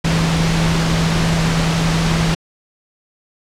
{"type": "tone in noise", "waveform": "sine", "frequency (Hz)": 164, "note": "E3", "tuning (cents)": -9, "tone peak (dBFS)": -15, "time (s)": [0.04, 2.35], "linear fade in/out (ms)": 10, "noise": "pink", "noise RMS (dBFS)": -19, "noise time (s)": [0.04, 2.35], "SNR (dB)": 1, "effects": ["low-pass 6000 Hz 12 dB/octave"]}